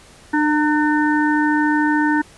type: harmonic tone with a mistuned harmonic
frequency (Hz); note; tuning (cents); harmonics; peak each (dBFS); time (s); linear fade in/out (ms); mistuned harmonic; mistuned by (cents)
300; D4; +37; 1 / 3 / 5 / 6; -16 / -21 / -23 / -24; 0.33-2.22; 10; 3; +26
effects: pink hiss -46 dBFS RMS until 2.37 s + resampled to 24000 Hz